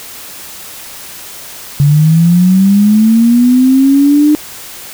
sine linear sweep, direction up, 140.5 to 302.8 Hz, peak -4 dBFS, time 1.8-4.35 s, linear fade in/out 0 ms, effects white hiss -29 dBFS RMS until 4.93 s

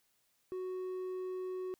sine tone with hard clipping, 370 Hz, F#4, in tune, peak -38 dBFS, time 0.52-1.74 s, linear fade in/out 0 ms, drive 3 dB, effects white hiss -75 dBFS RMS until 1.79 s

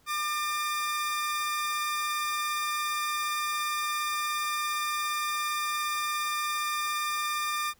sawtooth tone pair together, 1198.9 / 1807 Hz, D6 / A6, +35 / +46 cents, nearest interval perfect fifth, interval 711 cents, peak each -25 / -34 dBFS, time 0.06-7.74 s, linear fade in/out 50 ms, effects pink hiss -64 dBFS RMS until 7.79 s

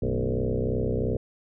sine tone with frequency modulation, 174.61 Hz, F3, in tune, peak -23 dBFS, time 0.02-1.17 s, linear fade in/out 5 ms, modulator 62.9 Hz, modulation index 5.6, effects none

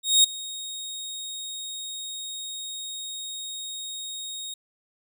25% pulse tone with ADSR envelope, 3740 Hz, A#7, 5 cents sharp, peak -9 dBFS, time 0.03-4.54 s, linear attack 210 ms, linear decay 7 ms, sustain -20 dB, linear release 4 ms, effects none

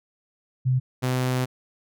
sine / sawtooth tone pair in turn, 128.6 / 127.56 Hz, C3 / C3, -30 / -44 cents, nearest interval unison, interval 14 cents, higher first, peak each -18 dBFS, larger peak neither, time 0.65-0.8 / 1.02-1.46 s, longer second, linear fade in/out 20 ms, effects none

